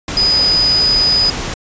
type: tone in noise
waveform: sine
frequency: 4978 Hz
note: D#8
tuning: in tune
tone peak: -10 dBFS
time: 0.17-1.3 s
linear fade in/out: 2 ms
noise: pink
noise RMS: -22 dBFS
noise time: 0.08-1.54 s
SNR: +9 dB
effects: resampled to 16000 Hz